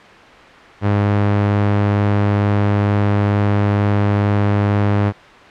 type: tone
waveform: sawtooth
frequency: 102.2 Hz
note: G#2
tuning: 27 cents flat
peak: -9 dBFS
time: 0.81-5.13 s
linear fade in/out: 50 ms
effects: white hiss -39 dBFS RMS until 5.5 s + low-pass 2000 Hz 12 dB/octave